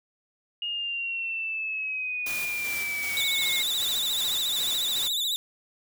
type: linear sweep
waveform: sine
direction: down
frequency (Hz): 2857 to 2136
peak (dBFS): -28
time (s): 0.62-3.62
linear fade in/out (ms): 2
type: noise with tremolo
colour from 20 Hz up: white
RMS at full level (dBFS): -35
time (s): 2.26-5.08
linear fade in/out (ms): 5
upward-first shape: square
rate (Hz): 2.6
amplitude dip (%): 30
type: tone with vibrato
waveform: 40% pulse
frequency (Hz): 3697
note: A#7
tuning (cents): -15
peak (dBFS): -24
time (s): 3.17-5.36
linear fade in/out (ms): 0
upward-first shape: sine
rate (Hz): 14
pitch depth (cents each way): 110
effects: none